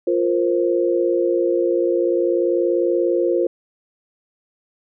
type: chord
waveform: sine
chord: F suspended fourth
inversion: none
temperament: equal with one note detuned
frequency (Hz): 349.2 / 466.2 / 526.6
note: F4 / Bb4 / C5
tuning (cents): 0 / 0 / +11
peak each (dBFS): -18 / -22 / -21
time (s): 0.07-3.47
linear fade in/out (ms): 5
effects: none